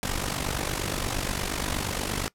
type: noise with amplitude modulation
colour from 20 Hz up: pink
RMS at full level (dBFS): -26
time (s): 0.03-2.28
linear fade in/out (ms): 0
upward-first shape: sine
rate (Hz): 48.5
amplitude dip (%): 75
effects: noise-tail reverb RT60 0.1 s tail -21 dB re dry + low-pass 12000 Hz 12 dB/octave